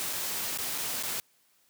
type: noise with dropouts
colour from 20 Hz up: white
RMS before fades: -33 dBFS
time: 0-1.2 s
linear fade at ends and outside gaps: 0 ms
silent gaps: 0.128-0.132 / 0.575-0.586 / 0.778-0.782 / 1.027-1.034 s
effects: white hiss -67 dBFS RMS until 1.69 s + high-pass 100 Hz 12 dB/octave